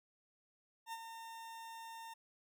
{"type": "tone with ADSR envelope", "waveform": "40% pulse", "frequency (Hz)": 910, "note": "A#5", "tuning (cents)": -42, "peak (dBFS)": -40, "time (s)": [0.86, 2.14], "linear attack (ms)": 67, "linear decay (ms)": 40, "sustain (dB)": -7, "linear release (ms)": 9, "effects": []}